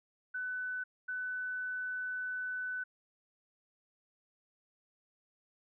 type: tone bursts at uneven times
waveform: sine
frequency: 1500 Hz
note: F#6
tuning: 23 cents sharp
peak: -35 dBFS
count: 2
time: 0.34-0.84 / 1.08-2.84 s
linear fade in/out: 10 ms
effects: none